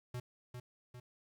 square tone with echo, 123.6 Hz, B2, 2 cents sharp, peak -40 dBFS, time 0.14-0.2 s, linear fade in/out 5 ms, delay 400 ms, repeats 2, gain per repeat -5 dB, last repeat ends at 1 s, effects 11-bit

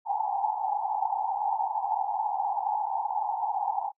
pink band-pass noise, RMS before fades -29 dBFS, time 0.05-3.92 s, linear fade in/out 50 ms, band 780 to 890 Hz, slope 96 dB/octave, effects noise-tail reverb RT60 0.1 s tail -26 dB re dry

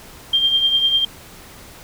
sine tone with tremolo, 3184 Hz, G7, 26 cents sharp, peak -11 dBFS, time 0.33-1.05 s, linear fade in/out 5 ms, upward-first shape triangle, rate 10 Hz, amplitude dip 60%, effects pink hiss -41 dBFS RMS until 1.83 s

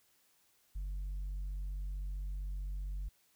triangle tone with tanh clipping, 47.74 Hz, G1, 45 cents flat, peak -37 dBFS, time 0.75-3.09 s, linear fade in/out 10 ms, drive 7 dB, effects white hiss -71 dBFS RMS until 3.35 s

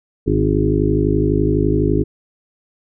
harmonic tone with a mistuned harmonic, 51.91 Hz, G#1, in tune, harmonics 1 / 2 / 3 / 5 / 6 / 7 / 8, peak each -21 / -21 / -21 / -21 / -21 / -21 / -21 dBFS, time 0.26-2.04 s, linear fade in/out 20 ms, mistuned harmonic 5, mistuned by +24 cents, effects none

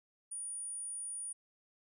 sine tone, 9500 Hz, D9, 19 cents sharp, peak -39 dBFS, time 0.31-1.33 s, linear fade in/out 10 ms, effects none

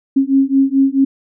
sine beating tone pair, 268.9 / 273.5 Hz, C4 / C#4, +47 / -23 cents, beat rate 4.6 Hz, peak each -13 dBFS, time 0.16-1.05 s, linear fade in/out 10 ms, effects none

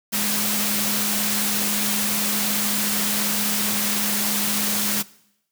sine tone in noise, 207.7 Hz, G#3, in tune, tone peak -28 dBFS, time 0.12-5.03 s, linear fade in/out 20 ms, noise white, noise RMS -23 dBFS, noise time 0.12-5.03 s, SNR -8 dB, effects noise-tail reverb RT60 0.8 s tail -21 dB re dry + high-pass 100 Hz 12 dB/octave

